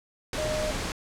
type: tone in noise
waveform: sine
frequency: 615 Hz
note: D#5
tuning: 20 cents flat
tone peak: -28 dBFS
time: 0.38-0.71 s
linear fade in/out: 2 ms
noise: pink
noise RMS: -31 dBFS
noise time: 0.33-0.92 s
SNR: 0 dB
effects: low-pass 8000 Hz 12 dB/octave